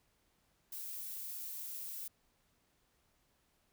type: noise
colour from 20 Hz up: violet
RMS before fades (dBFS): -44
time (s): 0.72-2.08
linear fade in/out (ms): 5
effects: pink hiss -75 dBFS RMS until 3.72 s